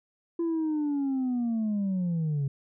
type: linear sweep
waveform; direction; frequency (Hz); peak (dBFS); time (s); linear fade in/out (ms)
sine; down; 340 to 135.1; -23; 0.39-2.48; 5
effects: tanh soft clip ceiling -24 dBFS